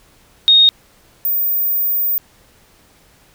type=tone pair in turn; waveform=sine; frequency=3720 / 14979 Hz; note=A#7 / A#9; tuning=-4 / +7 cents; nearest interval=2 octaves; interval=2411 cents; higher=second; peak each=-6 / -14 dBFS; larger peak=first; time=0.48-0.69 / 1.25-2.18 s; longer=second; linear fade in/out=0 ms; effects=pink hiss -51 dBFS RMS until 3.34 s